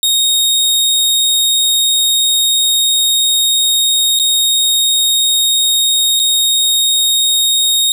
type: tone with dropouts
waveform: sawtooth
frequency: 3729 Hz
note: A#7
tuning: in tune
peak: -7 dBFS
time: 0.03-7.92 s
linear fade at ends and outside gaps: 1 ms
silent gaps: 4.19-4.197 / 6.194-6.198 s
effects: none